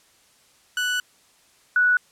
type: tone pair in turn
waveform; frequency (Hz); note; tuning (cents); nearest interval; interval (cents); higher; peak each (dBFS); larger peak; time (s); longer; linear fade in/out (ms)
30% pulse / sine; 1482 / 1474.1; F#6 / F#6; +2 / -7; unison; 9; first; -19 / -15; second; 0.77-1 / 1.76-1.97; first; 2
effects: white hiss -58 dBFS RMS until 2.11 s + low-pass 10000 Hz 12 dB/octave